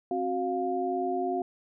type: tone cluster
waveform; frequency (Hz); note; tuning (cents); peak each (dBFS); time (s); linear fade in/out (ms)
sine; 266.3 / 368.7 / 704; C4 / F#4 / F5; +31 / -6 / +14; -34 / -30 / -30; 0.11-1.42; 2
effects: none